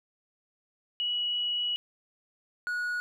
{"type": "tone pair in turn", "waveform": ["sine", "triangle"], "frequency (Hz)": [2926, 1457.1], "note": ["F#7", "F#6"], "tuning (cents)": [-20, -27], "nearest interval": "octave", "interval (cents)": 1207, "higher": "first", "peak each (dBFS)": -27, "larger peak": "neither", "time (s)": [[1, 1.76], [2.67, 3]], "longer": "first", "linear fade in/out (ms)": 0, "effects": []}